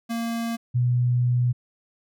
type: tone pair in turn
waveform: square / sine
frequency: 231.1 / 122.99 Hz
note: A#3 / B2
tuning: -15 / -7 cents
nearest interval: major seventh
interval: 1092 cents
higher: first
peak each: -26 / -18 dBFS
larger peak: second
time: 0.09-0.57 / 0.74-1.53 s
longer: second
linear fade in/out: 20 ms
effects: none